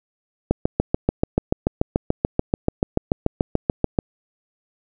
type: click train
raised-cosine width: 2 ms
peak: -3 dBFS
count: 25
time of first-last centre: 0.51-3.988 s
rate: 6.9 Hz
effects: none